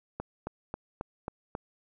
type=click train; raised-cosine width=1 ms; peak=-20 dBFS; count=6; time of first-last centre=0.2-1.551 s; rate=3.7 Hz; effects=none